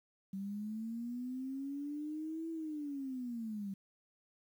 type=linear two-way sweep; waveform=sine; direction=up then down; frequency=191.5 to 329.6 to 191.5 Hz; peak=-38 dBFS; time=0.33-3.74 s; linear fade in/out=5 ms; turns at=2.5 s; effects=11-bit